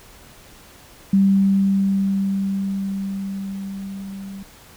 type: tone with level ramp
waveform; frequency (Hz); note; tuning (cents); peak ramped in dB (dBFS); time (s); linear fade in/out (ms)
sine; 195.4; G3; -5; -11 to -31; 1.13-4.43; 5
effects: pink hiss -46 dBFS RMS until 4.76 s